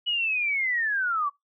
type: linear sweep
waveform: sine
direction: down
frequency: 2951 to 1108.7 Hz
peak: -23 dBFS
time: 0.06-1.3 s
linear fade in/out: 20 ms
effects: noise-tail reverb RT60 0.2 s tail -26 dB re dry